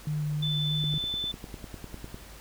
sine tone with vibrato, 150 Hz, D3, 37 cents sharp, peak -27 dBFS, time 0.07-0.98 s, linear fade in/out 2 ms, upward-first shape square, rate 3.2 Hz, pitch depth 9 cents each way
sine tone, 3520 Hz, A7, in tune, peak -29 dBFS, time 0.42-1.32 s, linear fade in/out 10 ms
click train, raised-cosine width 3 ms, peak -26 dBFS, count 14, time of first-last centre 0.84-2.144 s, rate 9.97 Hz
effects added 50 Hz sine -49 dBFS peak until 2.4 s + pink hiss -49 dBFS RMS until 2.4 s

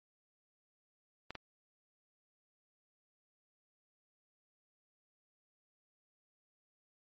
clicks, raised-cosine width 0.3 ms, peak -26 dBFS, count 2, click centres 1.306 / 1.353 s, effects MP3 32 kbps

